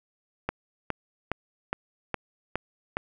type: click train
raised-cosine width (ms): 0.5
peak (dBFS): -12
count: 7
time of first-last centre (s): 0.49-2.969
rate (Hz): 2.42
effects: none